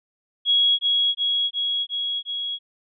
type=tone with echo; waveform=sine; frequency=3322 Hz; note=G#7; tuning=in tune; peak=-15 dBFS; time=0.45-0.79 s; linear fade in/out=50 ms; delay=360 ms; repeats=5; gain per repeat=-2 dB; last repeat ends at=2.59 s; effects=none